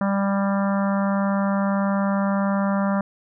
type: harmonic tone with a mistuned harmonic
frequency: 197.6 Hz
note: G3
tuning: 14 cents sharp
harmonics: 1 / 3 / 4 / 5 / 6 / 7 / 8 / 9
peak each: -20 / -27 / -33 / -31 / -32 / -34 / -39 / -40 dBFS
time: 0.01-3.01 s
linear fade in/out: 2 ms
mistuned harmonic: 8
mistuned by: +16 cents
effects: none